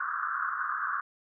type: band-pass noise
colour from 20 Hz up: pink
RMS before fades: -32 dBFS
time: 0-1.01 s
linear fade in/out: 5 ms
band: 1100 to 1600 Hz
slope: 96 dB/octave
effects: none